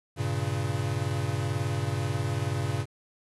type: chord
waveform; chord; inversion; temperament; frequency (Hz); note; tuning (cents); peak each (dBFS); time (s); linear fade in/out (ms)
square; G diminished; none; equal; 98 / 116.54 / 138.59; G2 / Bb2 / Db3; 0 / 0 / 0; -32; 0.16-2.86; 50
effects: resampled to 24000 Hz + 9-bit